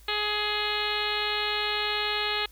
harmonic tone, 419.2 Hz, G#4, 16 cents sharp, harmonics 1 / 2 / 3 / 4 / 5 / 6 / 7 / 8 / 9 / 10, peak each -35 / -35 / -35 / -35 / -35 / -35 / -35 / -35 / -35 / -35 dBFS, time 0.08-2.46 s, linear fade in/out 5 ms, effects added 52 Hz sine -50 dBFS peak until 2.51 s + white hiss -58 dBFS RMS until 2.51 s

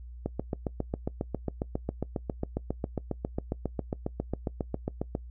click train, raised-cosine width 2 ms, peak -16 dBFS, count 37, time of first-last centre 0.26-5.151 s, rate 7.36 Hz, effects noise-tail reverb RT60 0.1 s tail -22 dB re dry + added 60 Hz sine -41 dBFS peak until 5.3 s

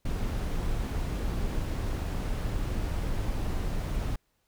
brown noise, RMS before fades -30 dBFS, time 0.05-4.16 s, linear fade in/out 5 ms, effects pink hiss -74 dBFS RMS until 4.47 s

